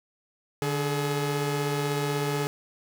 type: tone pair together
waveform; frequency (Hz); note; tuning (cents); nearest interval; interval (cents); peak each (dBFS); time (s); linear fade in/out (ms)
sawtooth; 146.83 / 424.3; D3 / G#4; 0 / +37; octave + tritone; 1837; -24 / -25; 0.62-2.47; 0
effects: none